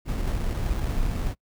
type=noise with sample-and-hold; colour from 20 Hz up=brown; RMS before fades=-26 dBFS; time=0.05-1.35 s; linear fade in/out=50 ms; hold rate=2450 Hz; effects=noise-tail reverb RT60 0.1 s tail -25 dB re dry